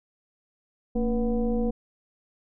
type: tone with frequency modulation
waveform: sine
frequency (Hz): 228.5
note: A#3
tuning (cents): -34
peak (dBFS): -22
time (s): 0.95-1.71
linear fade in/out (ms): 10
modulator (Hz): 256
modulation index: 1.1
effects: none